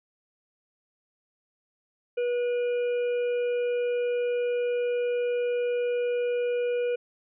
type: harmonic tone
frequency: 485.5 Hz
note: B4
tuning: 30 cents flat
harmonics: 1 / 3 / 5 / 6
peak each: -24 / -43 / -42 / -49 dBFS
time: 2.17-6.96 s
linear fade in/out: 10 ms
effects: none